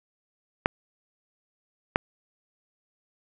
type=clicks; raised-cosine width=0.5 ms; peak=-5 dBFS; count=2; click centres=0.659 / 1.959 s; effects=none